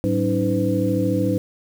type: tone cluster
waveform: sine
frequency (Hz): 107.3 / 189.1 / 283.7 / 317 / 504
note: A2 / F#3 / C#4 / D#4 / B4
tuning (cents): -43 / +38 / +40 / +32 / +35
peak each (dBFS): -24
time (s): 0.04-1.38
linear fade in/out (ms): 0
effects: 7-bit